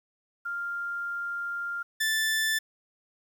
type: tone pair in turn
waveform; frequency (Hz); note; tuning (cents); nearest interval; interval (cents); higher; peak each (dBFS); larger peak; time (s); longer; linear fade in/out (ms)
sine / sawtooth; 1396.9 / 1760; F6 / A6; 0 / 0; major third; 400; second; -30 / -21; second; 0.45-1.83 / 2-2.59; first; 10
effects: 10-bit